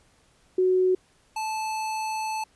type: tone pair in turn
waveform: sine / square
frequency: 370 / 872.9 Hz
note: F#4 / A5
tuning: 0 / -14 cents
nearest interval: octave + minor third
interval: 1486 cents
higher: second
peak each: -18 / -28 dBFS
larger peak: first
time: 0.58-0.95 / 1.36-2.44 s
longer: second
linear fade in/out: 5 ms
effects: pink hiss -62 dBFS RMS until 2.55 s + resampled to 24000 Hz